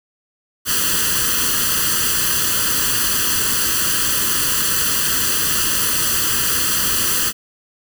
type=noise with comb filter; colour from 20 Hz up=white; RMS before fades=-18 dBFS; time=0.65-7.33 s; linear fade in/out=50 ms; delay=0.66 ms; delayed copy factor=+0.85; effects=none